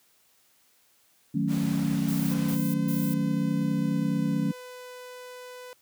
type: chord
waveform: sine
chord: D# half-diminished seventh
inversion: none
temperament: equal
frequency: 155.56 / 185 / 220 / 277.2 Hz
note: D#3 / F#3 / A3 / C#4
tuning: 0 / 0 / 0 / 0 cents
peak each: -29 dBFS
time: 1.34-4.52 s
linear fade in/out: 10 ms
type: noise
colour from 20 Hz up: pink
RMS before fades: -40 dBFS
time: 1.47-2.58 s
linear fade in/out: 50 ms
type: noise bursts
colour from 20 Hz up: violet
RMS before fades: -38 dBFS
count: 3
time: 2.08-3.14 s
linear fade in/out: 5 ms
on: 260 ms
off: 140 ms
type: tone with pitch glide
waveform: sawtooth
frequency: 510 to 499.2 Hz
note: C5 to B4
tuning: -44 to +19 cents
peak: -37 dBFS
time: 2.31-5.73 s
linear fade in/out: 0 ms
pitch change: -37 cents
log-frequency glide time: 2.77-4.92 s
effects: white hiss -64 dBFS RMS until 5.81 s + high-pass 80 Hz 12 dB/octave